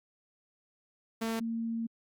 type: tone pair in turn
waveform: sawtooth / sine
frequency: 225.7 / 228.6 Hz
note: A3 / A#3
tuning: +44 / -34 cents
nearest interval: unison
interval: 22 cents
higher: second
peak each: -27 / -31 dBFS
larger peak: first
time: 1.21-1.4 / 1.4-1.87 s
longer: second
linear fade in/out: 10 ms
effects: Opus 48 kbps